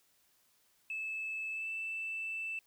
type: tone with pitch glide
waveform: sine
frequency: 2614 to 2649 Hz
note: E7 to E7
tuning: -15 to +8 cents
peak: -35 dBFS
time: 0.9-2.59 s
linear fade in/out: 2 ms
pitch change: +23 cents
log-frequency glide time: 1.51-1.69 s
effects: tanh soft clip ceiling -32 dBFS + white hiss -71 dBFS RMS until 2.66 s